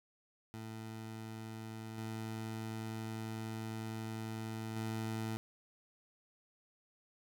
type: tone with level steps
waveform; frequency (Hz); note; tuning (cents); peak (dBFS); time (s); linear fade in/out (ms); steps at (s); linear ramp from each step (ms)
20% pulse; 111; A2; +16; -39 / -35 / -32; 0.54-5.37; 0; 1.98 / 4.76; 2
effects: none